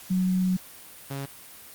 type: tone pair in turn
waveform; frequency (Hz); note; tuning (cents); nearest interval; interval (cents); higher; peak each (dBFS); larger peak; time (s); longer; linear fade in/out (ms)
sine / sawtooth; 184.8 / 138.06; F#3 / C#3; -2 / -7; perfect fourth; 505; first; -21 / -27; first; 0.1-0.57 / 1.1-1.26; first; 10
effects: white hiss -46 dBFS RMS until 1.74 s + Opus 48 kbps